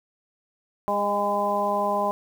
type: harmonic tone with a mistuned harmonic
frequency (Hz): 203.4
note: G#3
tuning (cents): -36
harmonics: 1 / 2 / 3 / 4 / 5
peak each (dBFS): -32 / -32 / -26 / -27 / -26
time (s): 0.88-2.11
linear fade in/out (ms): 0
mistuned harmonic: 3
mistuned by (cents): +17
effects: 8-bit